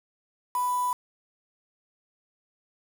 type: tone with quantisation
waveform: sine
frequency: 991 Hz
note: B5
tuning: 6 cents sharp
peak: -24 dBFS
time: 0.55-0.93 s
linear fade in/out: 2 ms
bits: 6
effects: none